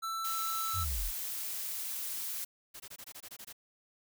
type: tone with pitch glide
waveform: square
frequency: 1330 to 1320.8 Hz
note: E6 to E6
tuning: +15 to +3 cents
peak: -35 dBFS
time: 0.02-0.85 s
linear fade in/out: 20 ms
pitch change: -12 cents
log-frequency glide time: 0.23-0.69 s
type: noise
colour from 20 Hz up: blue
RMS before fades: -38 dBFS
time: 0.24-2.45 s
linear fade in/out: 10 ms
type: linear sweep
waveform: sine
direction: down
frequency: 98 to 30.87 Hz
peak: -33 dBFS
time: 0.73-1.12 s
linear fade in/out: 50 ms
type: noise bursts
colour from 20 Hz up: white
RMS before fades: -47 dBFS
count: 10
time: 2.74-3.529 s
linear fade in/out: 10 ms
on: 60 ms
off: 21 ms
effects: none